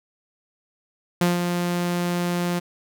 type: tone with ADSR envelope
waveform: sawtooth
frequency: 175.4 Hz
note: F3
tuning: 8 cents sharp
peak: -12 dBFS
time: 1.21-2.6 s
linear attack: 4 ms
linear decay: 160 ms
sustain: -6 dB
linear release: 18 ms
effects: none